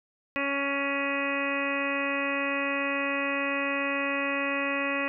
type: harmonic tone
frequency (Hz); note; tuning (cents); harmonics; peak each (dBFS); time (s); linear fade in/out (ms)
279; C#4; +11; 1 / 2 / 3 / 4 / 5 / 6 / 7 / 8 / 9 / 10; -33 / -33 / -43 / -35 / -39 / -40 / -33 / -43 / -32 / -42; 0.36-5.08; 0
effects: none